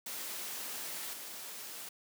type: noise with level steps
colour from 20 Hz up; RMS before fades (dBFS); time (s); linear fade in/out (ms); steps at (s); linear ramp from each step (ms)
white; -41 / -45; 0.06-1.89; 5; 1.13; 2
effects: high-pass 200 Hz 12 dB/octave